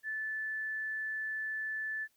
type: tone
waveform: sine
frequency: 1747 Hz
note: A6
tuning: 13 cents flat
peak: -34 dBFS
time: 0.03-2.08 s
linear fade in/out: 50 ms
effects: white hiss -73 dBFS RMS until 2.16 s